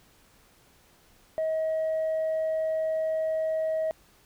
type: tone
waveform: sine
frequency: 636 Hz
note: D#5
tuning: 38 cents sharp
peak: -23 dBFS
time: 1.38-3.91 s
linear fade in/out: 0 ms
effects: tanh soft clip ceiling -23 dBFS + pink hiss -60 dBFS RMS until 4.25 s